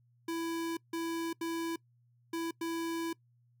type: tone bursts at uneven times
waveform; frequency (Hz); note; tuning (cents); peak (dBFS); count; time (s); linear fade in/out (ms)
square; 331.8; E4; +11; -34; 5; 0.28-0.77 / 0.93-1.33 / 1.41-1.76 / 2.33-2.51 / 2.61-3.13; 5
effects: noise-tail reverb RT60 0.1 s tail -22 dB re dry + added 120 Hz sine -65 dBFS peak until 3.6 s